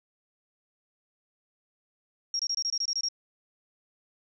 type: tone bursts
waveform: sine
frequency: 5588 Hz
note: F8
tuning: in tune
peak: -26 dBFS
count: 10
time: 2.34-3.086 s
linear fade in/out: 2 ms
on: 53 ms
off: 24 ms
effects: none

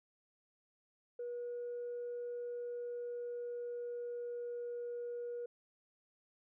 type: tone with pitch glide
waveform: sine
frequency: 482.5 to 479.7 Hz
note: B4 to A#4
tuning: -40 to +50 cents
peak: -38 dBFS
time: 1.19-5.46 s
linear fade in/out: 5 ms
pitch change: -10 cents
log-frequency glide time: 2.32-4.83 s
effects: tanh soft clip ceiling -36 dBFS

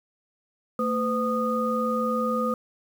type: tone cluster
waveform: sine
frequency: 225.8 / 506 / 1233 Hz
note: A3 / B4 / D#6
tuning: +45 / +42 / -16 cents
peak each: -27 dBFS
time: 0.79-2.54 s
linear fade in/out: 2 ms
effects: 8-bit

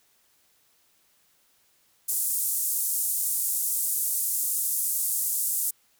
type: band-pass noise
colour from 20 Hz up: pink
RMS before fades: -27 dBFS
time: 2.08-5.71 s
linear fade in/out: 10 ms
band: 8500 to 16000 Hz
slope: 24 dB/octave
effects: white hiss -65 dBFS RMS until 5.99 s

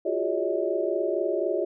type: tone cluster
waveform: sine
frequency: 346.1 / 370.1 / 409.6 / 569 / 636 Hz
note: F4 / F#4 / G#4 / C#5 / D#5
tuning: -16 / 0 / -24 / +45 / +38 cents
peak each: -30 dBFS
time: 0.05-1.65 s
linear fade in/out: 10 ms
effects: none

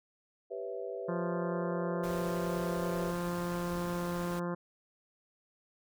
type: chord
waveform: sine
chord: C# half-diminished seventh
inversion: second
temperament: equal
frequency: 392 / 493.9 / 554.4 / 659.3 Hz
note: G4 / B4 / C#5 / E5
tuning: 0 / 0 / 0 / 0 cents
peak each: -41 / -40 / -45 / -43 dBFS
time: 0.5-3.12 s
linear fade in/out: 20 ms
type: harmonic tone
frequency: 174.61 Hz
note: F3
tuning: in tune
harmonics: 1 / 2 / 3 / 4 / 5 / 6 / 7 / 8 / 9 / 10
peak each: -35 / -39 / -40 / -49 / -48 / -43 / -49 / -49 / -53 / -56 dBFS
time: 1.08-4.55 s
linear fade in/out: 10 ms
type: noise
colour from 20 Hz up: pink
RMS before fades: -46 dBFS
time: 2.03-4.4 s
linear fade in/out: 10 ms
effects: none

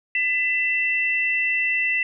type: tone pair together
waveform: sine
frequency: 2004 / 2675 Hz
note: B6 / E7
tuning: +25 / +25 cents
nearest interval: perfect fourth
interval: 500 cents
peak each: -22 dBFS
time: 0.15-2.03 s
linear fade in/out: 2 ms
effects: none

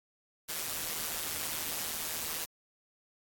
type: noise with amplitude modulation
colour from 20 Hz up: white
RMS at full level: -33 dBFS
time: 0.48-2.46 s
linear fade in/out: 20 ms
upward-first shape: sine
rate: 158 Hz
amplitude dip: 70%
effects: AAC 64 kbps

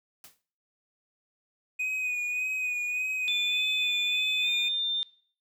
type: noise with exponential decay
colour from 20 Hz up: white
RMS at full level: -45 dBFS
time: 0.24-0.42 s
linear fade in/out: 1 ms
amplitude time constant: 37 ms
type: tone with vibrato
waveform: triangle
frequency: 2489 Hz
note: D#7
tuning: in tune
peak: -26 dBFS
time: 1.79-4.69 s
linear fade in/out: 10 ms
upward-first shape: sine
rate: 1.7 Hz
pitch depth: 30 cents each way
type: tone with pitch glide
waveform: sine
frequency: 3520 to 3602 Hz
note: A7 to A7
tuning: 0 to +40 cents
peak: -26 dBFS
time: 3.28-5.03 s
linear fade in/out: 0 ms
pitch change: +40 cents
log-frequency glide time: 4.41-4.49 s
effects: noise-tail reverb RT60 0.5 s tail -20 dB re dry

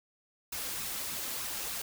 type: noise with flanger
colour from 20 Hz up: white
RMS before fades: -37 dBFS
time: 0.52-1.82 s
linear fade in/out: 5 ms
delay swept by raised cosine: 0.74 to 3.84 ms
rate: 3.3 Hz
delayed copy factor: +0.5
effects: none

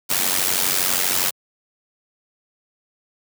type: noise with amplitude modulation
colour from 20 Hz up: white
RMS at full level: -17 dBFS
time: 0.09-1.31 s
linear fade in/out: 20 ms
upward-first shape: sine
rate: 92.4 Hz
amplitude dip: 75%
effects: high-pass 100 Hz 12 dB/octave

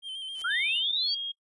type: tone with vibrato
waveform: triangle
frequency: 3136 Hz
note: G7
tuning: in tune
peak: -33 dBFS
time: 0.02-0.82 s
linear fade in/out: 50 ms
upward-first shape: square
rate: 7.5 Hz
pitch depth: 35 cents each way
type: noise with exponential growth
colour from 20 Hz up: white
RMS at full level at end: -44 dBFS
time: 0.28-0.42 s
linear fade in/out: 1 ms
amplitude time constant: 29 ms
type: linear sweep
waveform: sine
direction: up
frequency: 1318.5 to 4699 Hz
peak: -26 dBFS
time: 0.44-1.15 s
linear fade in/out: 10 ms
type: tone with pitch glide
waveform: sine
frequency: 3614 to 3257 Hz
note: A7 to G#7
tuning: +46 to -34 cents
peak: -31 dBFS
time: 0.5-1.32 s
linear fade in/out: 10 ms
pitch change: -180 cents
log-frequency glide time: 0.97-1.13 s
effects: noise-tail reverb RT60 0.1 s tail -25 dB re dry + resampled to 24000 Hz

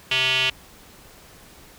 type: tone with band-pass filter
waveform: square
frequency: 129.9 Hz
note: C3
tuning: 12 cents flat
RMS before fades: -21 dBFS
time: 0.11-0.5 s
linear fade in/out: 5 ms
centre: 2900 Hz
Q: 5.6
effects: pink hiss -48 dBFS RMS until 1.78 s

